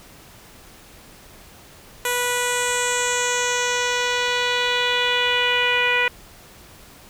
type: tone with low-pass filter sweep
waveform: 10% pulse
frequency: 490.2 Hz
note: B4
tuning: 13 cents flat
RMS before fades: -21 dBFS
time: 2.05-6.08 s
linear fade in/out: 2 ms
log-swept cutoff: 11000 to 2400 Hz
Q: 2.9
effects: pink hiss -46 dBFS RMS until 7.09 s